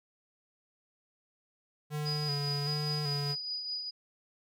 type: tone with vibrato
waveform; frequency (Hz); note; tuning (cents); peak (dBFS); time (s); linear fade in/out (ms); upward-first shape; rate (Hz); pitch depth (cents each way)
square; 146.83; D3; 0; -33; 1.9-3.36; 50; square; 1.3; 36
type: tone with tremolo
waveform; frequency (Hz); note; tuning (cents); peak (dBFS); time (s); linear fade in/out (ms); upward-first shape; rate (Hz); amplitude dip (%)
sine; 4936; D#8; -15; -32; 2.05-3.91; 20; triangle; 4.9; 50
effects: none